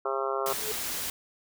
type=harmonic tone; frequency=134.9 Hz; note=C#3; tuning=47 cents flat; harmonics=3 / 4 / 5 / 6 / 7 / 8 / 9 / 10; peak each=-32 / -34 / -35 / -39 / -40 / -35 / -37 / -36 dBFS; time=0.05-0.53 s; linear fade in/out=5 ms
type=noise; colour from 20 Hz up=white; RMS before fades=-33 dBFS; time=0.46-1.1 s; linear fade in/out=2 ms
type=tone with exponential growth; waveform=sine; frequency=431.4 Hz; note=A4; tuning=34 cents flat; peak=-30 dBFS; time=0.46-0.72 s; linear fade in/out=5 ms; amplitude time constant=56 ms
effects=none